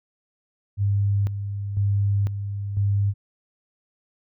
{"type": "tone with tremolo", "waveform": "sine", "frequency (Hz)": 100.5, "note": "G2", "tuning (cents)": 44, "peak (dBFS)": -18, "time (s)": [0.77, 3.14], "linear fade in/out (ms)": 50, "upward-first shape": "square", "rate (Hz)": 1, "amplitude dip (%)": 60, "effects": []}